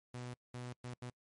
sawtooth tone bursts at uneven times, 123.47 Hz, B2, in tune, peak -39 dBFS, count 4, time 0.14-0.34 / 0.54-0.73 / 0.84-0.94 / 1.02-1.1 s, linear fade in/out 5 ms, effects noise-tail reverb RT60 0.1 s tail -26 dB re dry + MP3 48 kbps

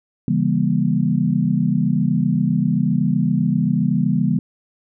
sine chord, C# diminished seventh, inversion none, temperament just, 138.59 / 166.31 / 199.57 / 239.5 Hz, C#3 / E3 / G3 / Bb3, 0 / +16 / +31 / +47 cents, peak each -22 / -20 / -20 / -21 dBFS, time 0.28-4.39 s, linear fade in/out 2 ms, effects none

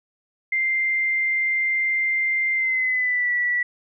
sine tone with pitch glide, 2093 to 1952.8 Hz, C7 to B6, 0 to -20 cents, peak -19 dBFS, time 0.52-3.63 s, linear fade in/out 5 ms, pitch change -120 cents, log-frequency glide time 2.54-3.32 s, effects none

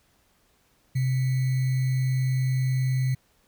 sine tone with sample-and-hold, 129.9 Hz, C3, 12 cents flat, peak -21 dBFS, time 0.95-3.15 s, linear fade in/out 10 ms, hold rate 2100 Hz, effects pink hiss -65 dBFS RMS until 3.47 s

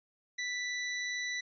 sawtooth tone, 1975.5 Hz, B6, in tune, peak -30 dBFS, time 0.38-1.41 s, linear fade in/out 10 ms, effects resampled to 16000 Hz

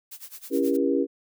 blue noise with tremolo, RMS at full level -39 dBFS, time 0.11-0.77 s, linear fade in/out 10 ms, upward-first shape sine, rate 9.4 Hz, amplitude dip 90%
sine chord, C# diminished seventh, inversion none, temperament just, 277.2 / 332.6 / 399.1 / 479 Hz, C#4 / E4 / G4 / Bb4, 0 / +16 / +31 / +47 cents, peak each -24 / -27 / -26 / -27 dBFS, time 0.5-1.07 s, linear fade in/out 50 ms
effects none

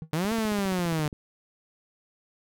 triangle tone with exponential decay, 158.7 Hz, D#3, 35 cents sharp, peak -28 dBFS, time 0.02-0.11 s, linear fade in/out 0 ms, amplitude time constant 18 ms
sawtooth linear two-way sweep, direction up then down, 146.83 to 230 to 146.83 Hz, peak -21 dBFS, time 0.13-1.08 s, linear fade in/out 0 ms, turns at 0.33 s
click train, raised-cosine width 3 ms, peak -27 dBFS, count 14, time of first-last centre 0.25-1.128 s, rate 14.8 Hz
effects none

